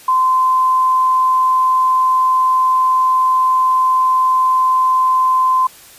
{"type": "tone", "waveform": "sine", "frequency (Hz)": 1032, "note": "C6", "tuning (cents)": -24, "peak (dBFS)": -10, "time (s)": [0.08, 5.67], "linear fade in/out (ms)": 5, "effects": ["white hiss -41 dBFS RMS until 5.98 s", "resampled to 32000 Hz"]}